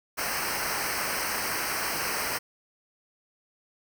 pink noise with comb filter, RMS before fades -30 dBFS, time 0.17-2.39 s, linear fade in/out 20 ms, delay 0.28 ms, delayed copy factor -0.9, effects none

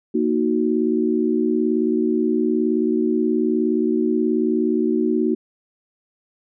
sine chord, D# minor, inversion second, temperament equal, 233.1 / 311.1 / 370 Hz, A#3 / D#4 / F#4, 0 / 0 / 0 cents, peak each -21 dBFS, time 0.14-5.35 s, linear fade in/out 10 ms, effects none

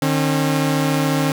sawtooth tone pair together, 152.1 / 270.1 Hz, D#3 / C#4, -39 / -45 cents, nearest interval minor seventh, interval 994 cents, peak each -15 dBFS, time 0.02-1.32 s, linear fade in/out 2 ms, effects none

